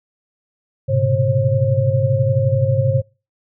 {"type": "tone cluster", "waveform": "sine", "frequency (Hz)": [104.1, 122.9, 134.9, 536], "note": ["G#2", "B2", "C#3", "C5"], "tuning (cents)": [5, -8, -47, 42], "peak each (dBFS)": -19, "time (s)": [0.88, 3.02], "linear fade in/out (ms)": 20, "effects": ["noise-tail reverb RT60 0.3 s tail -25 dB re dry"]}